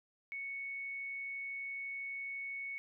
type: tone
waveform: sine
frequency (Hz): 2217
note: C#7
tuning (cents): 0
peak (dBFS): -39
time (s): 0.32-2.78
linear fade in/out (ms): 0
effects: none